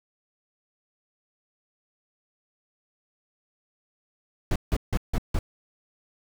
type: noise bursts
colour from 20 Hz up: brown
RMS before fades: -23 dBFS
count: 5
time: 4.51-5.39 s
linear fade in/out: 2 ms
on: 48 ms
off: 160 ms
effects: none